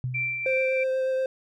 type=tone with exponential decay; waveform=sine; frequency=126.6 Hz; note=B2; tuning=43 cents sharp; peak=-24 dBFS; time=0.04-0.64 s; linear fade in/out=0 ms; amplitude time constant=130 ms
type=tone with tremolo; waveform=sine; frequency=2349 Hz; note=D7; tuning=in tune; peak=-24 dBFS; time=0.14-0.84 s; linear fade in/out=10 ms; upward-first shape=triangle; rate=3 Hz; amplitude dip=45%
type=tone with vibrato; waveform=triangle; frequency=523 Hz; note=C5; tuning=1 cent flat; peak=-21 dBFS; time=0.46-1.26 s; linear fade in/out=2 ms; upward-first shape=triangle; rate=8.3 Hz; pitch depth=12 cents each way
effects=none